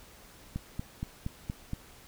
click train, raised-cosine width 5 ms, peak -21 dBFS, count 6, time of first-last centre 0.56-1.734 s, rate 4.26 Hz, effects pink hiss -54 dBFS RMS until 2.07 s

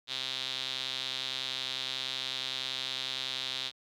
sawtooth tone with band-pass filter, 130.81 Hz, C3, in tune, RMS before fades -36 dBFS, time 0.07-3.72 s, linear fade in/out 50 ms, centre 3700 Hz, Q 5.3, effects none

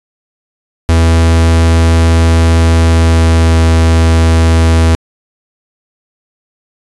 45% pulse tone with pitch glide, 82.41 to 81.84 Hz, E2 to E2, 0 to -12 cents, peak -5 dBFS, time 0.89-4.95 s, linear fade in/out 0 ms, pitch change -12 cents, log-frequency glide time 2.77-3.58 s, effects resampled to 24000 Hz

